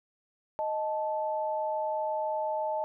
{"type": "tone pair together", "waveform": "sine", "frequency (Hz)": [622.3, 874.2], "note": ["D#5", "A5"], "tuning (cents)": [0, -11], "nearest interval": "tritone", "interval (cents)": 589, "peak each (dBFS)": [-31, -31], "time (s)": [0.59, 2.84], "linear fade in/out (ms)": 0, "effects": []}